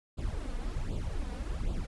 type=noise with flanger; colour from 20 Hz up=brown; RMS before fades=-34 dBFS; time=0.17-1.87 s; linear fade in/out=20 ms; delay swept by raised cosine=0.25 to 4.15 ms; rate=1.3 Hz; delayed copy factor=+0.75; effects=resampled to 24000 Hz